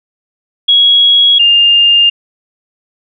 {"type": "tone pair in turn", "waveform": "sine", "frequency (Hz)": [3322, 2810], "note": ["G#7", "F7"], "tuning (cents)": [0, 10], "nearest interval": "minor third", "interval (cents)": 290, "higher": "first", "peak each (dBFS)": -4, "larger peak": "neither", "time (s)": [[0.68, 1.39], [1.39, 2.1]], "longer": "neither", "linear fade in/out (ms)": 10, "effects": []}